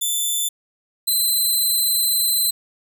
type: tone pair in turn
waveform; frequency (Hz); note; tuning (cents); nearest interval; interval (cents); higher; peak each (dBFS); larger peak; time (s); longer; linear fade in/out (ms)
10% pulse; 3525 / 4056; A7 / B7; +2 / +45; major second; 243; second; -12 / -10; second; 0.01-0.49 / 1.07-2.51; second; 10
effects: none